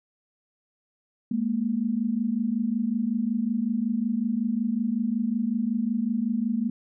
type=tone pair together; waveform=sine; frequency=210 / 235.4 Hz; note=G#3 / A#3; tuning=+19 / +17 cents; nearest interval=major second; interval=198 cents; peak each=-27 / -25 dBFS; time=1.31-6.7 s; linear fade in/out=5 ms; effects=none